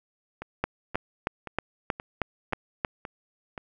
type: two click trains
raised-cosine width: 0.5 ms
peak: -21 / -10 dBFS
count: 7 / 8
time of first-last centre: 0.42-3.578 / 0.64-2.848 s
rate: 1.9 / 3.17 Hz
effects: none